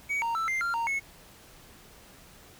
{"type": "tone with pitch steps", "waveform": "triangle", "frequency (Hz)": [2258, 926, 1326, 2095, 1387, 925, 2192], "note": ["C#7", "A#5", "E6", "C7", "F6", "A#5", "C#7"], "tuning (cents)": [31, -12, 10, 2, -12, -14, -20], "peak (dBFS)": -25, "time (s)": [0.09, 1], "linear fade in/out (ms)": 20, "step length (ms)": 130, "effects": ["pink hiss -53 dBFS RMS until 2.59 s"]}